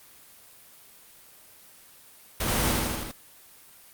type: noise with echo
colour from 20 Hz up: pink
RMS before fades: -27 dBFS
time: 2.4-2.72 s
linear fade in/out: 5 ms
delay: 79 ms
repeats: 5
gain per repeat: -2 dB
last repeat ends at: 3.115 s
effects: white hiss -52 dBFS RMS until 3.93 s + Opus 24 kbps